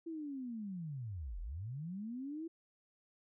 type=linear two-way sweep; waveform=sine; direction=down then up; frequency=336.6 to 37.59 to 336.6 Hz; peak=-40 dBFS; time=0.06-2.48 s; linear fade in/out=10 ms; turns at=1.4 s; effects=none